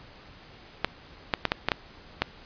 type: clicks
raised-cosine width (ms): 0.3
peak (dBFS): -6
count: 7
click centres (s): 0.846 / 1.338 / 1.453 / 1.519 / 1.686 / 1.718 / 2.22
effects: pink hiss -50 dBFS RMS until 2.45 s + resampled to 11025 Hz